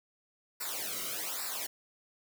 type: noise with flanger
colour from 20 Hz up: white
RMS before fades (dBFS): -37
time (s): 0.6-1.67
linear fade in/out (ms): 10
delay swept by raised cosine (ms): 0.31 to 1.19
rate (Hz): 1.2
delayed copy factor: -0.95
effects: none